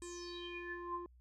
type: tone with low-pass filter sweep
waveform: square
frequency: 349.5 Hz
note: F4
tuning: 1 cent sharp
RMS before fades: -45 dBFS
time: 0.02-1.06 s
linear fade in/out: 0 ms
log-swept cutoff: 8400 to 800 Hz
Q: 9.5
effects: added 61 Hz sine -60 dBFS peak until 1.2 s